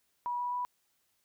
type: tone with pitch steps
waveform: sine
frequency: 971 / 977.8 / 984.6 Hz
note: B5 / B5 / B5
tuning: -30 / -18 / -6 cents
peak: -31 dBFS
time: 0.26-0.65 s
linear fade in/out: 0 ms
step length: 130 ms
effects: white hiss -75 dBFS RMS until 1.24 s